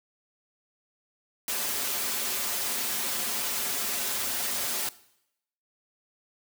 white noise with comb filter, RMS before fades -30 dBFS, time 1.48-4.89 s, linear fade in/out 2 ms, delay 6.3 ms, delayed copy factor -0.8, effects noise-tail reverb RT60 0.8 s tail -19 dB re dry + high-pass 150 Hz 12 dB/octave

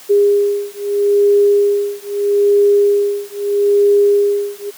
sine beating tone pair, 406.3 / 407.08 Hz, G#4 / G#4, -38 / -35 cents, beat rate 0.78 Hz, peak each -13 dBFS, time 0.09-4.71 s, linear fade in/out 20 ms, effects white hiss -39 dBFS RMS until 4.77 s + high-pass 200 Hz 12 dB/octave

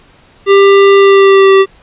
square tone with pitch glide, 395.8 to 387.7 Hz, G4 to G4, +17 to -19 cents, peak -3 dBFS, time 0.46-1.66 s, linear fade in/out 50 ms, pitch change -36 cents, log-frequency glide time 0.97-1.53 s, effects pink hiss -44 dBFS RMS until 1.82 s + resampled to 8000 Hz

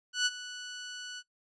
15% pulse tone with ADSR envelope, 1480 Hz, F#6, in tune, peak -17 dBFS, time 0.13-1.23 s, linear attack 130 ms, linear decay 37 ms, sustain -16 dB, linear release 46 ms, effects noise-tail reverb RT60 0.1 s tail -19 dB re dry + resampled to 22050 Hz

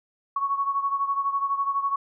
sine beating tone pair, 1108.7 / 1120.7 Hz, C#6 / C#6, 0 / +19 cents, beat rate 12 Hz, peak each -24 / -29 dBFS, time 0.36-1.96 s, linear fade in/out 5 ms, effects none

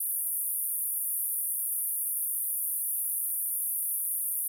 pink band-pass noise, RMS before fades -31 dBFS, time 0-4.48 s, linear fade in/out 5 ms, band 9500 to 15000 Hz, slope 96 dB/octave, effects none

